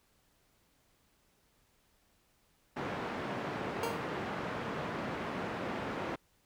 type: band-pass noise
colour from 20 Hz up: pink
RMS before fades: -38 dBFS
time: 2.76-6.16 s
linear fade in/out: 10 ms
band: 170 to 1800 Hz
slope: 12 dB/octave
type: tone with exponential decay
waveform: 25% pulse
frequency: 461.7 Hz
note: A#4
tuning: 17 cents flat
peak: -26 dBFS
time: 3.83-4.1 s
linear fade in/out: 2 ms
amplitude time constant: 57 ms
effects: pink hiss -71 dBFS RMS until 6.45 s